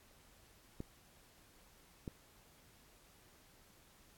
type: clicks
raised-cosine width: 3 ms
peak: -29 dBFS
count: 2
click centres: 0.804 / 2.078 s
effects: pink hiss -65 dBFS RMS until 4.17 s + AAC 64 kbps